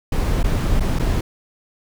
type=noise with dropouts; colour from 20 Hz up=brown; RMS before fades=-18 dBFS; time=0.12-1.21 s; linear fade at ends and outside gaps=5 ms; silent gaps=0.431-0.441 / 0.798-0.805 / 0.989-0.995 s; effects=none